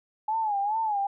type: tone with vibrato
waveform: sine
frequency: 844 Hz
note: G#5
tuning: 28 cents sharp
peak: -24 dBFS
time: 0.28-1.07 s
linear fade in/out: 5 ms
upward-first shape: sine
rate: 2.4 Hz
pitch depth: 110 cents each way
effects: none